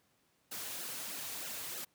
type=noise with flanger; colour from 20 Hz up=white; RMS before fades=-42 dBFS; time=0.51-1.85 s; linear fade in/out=10 ms; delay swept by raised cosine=0.84 to 5.64 ms; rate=3.2 Hz; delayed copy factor=-0.75; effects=pink hiss -73 dBFS RMS until 1.94 s + high-pass 100 Hz 12 dB/octave